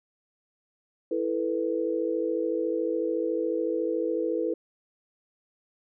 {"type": "chord", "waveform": "sine", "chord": "E suspended fourth", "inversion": "none", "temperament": "equal", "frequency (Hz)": [329.6, 440, 493.9], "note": ["E4", "A4", "B4"], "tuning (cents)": [0, 0, 0], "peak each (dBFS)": [-29, -30, -29], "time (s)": [1.11, 4.54], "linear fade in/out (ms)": 5, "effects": []}